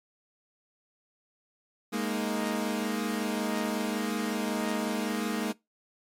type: chord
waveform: sawtooth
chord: Ab suspended second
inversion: none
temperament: equal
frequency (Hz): 207.7 / 233.1 / 311.1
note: Ab3 / Bb3 / Eb4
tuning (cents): 0 / 0 / 0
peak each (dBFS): -28 / -28 / -31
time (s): 1.92-5.53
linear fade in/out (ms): 20
effects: noise-tail reverb RT60 0.2 s tail -22 dB re dry + MP3 64 kbps